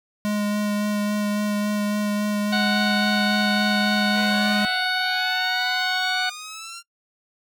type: tone with vibrato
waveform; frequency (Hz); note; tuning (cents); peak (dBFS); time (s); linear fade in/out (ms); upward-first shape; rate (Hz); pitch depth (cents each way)
square; 207.7; G#3; 0; -22; 0.25-4.65; 0; sine; 3.6; 11
type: harmonic tone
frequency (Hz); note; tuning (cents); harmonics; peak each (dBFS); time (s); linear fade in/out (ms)
740; F#5; 0; 1 / 2 / 3 / 4 / 5 / 6; -27 / -24 / -31 / -33 / -29 / -29; 2.52-6.3; 10
type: linear sweep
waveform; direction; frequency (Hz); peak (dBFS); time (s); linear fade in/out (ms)
10% pulse; up; 470.9 to 1391; -26; 4.13-6.83; 50
effects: noise-tail reverb RT60 0.1 s tail -23 dB re dry

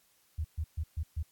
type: tone bursts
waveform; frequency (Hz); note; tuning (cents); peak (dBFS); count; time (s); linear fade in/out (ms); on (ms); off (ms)
sine; 78.4; D#2; +14; -30; 5; 0.38-1.23; 10; 66; 130
effects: white hiss -68 dBFS RMS until 1.31 s + AAC 64 kbps

